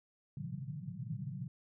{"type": "band-pass noise", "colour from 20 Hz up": "pink", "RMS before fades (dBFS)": -42, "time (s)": [0.37, 1.48], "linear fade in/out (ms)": 2, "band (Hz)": [110, 190], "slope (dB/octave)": 96, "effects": []}